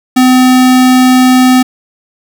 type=tone; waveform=square; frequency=255 Hz; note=C4; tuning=44 cents flat; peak=-4 dBFS; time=0.16-1.63 s; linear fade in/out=10 ms; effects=none